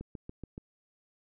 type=click train; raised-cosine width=3 ms; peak=-28 dBFS; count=5; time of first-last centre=0.01-0.579 s; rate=7.03 Hz; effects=none